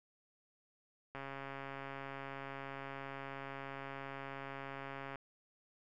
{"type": "click train", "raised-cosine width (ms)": 0.5, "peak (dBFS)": -30, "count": 550, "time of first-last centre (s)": [1.15, 5.157], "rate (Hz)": 137, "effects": []}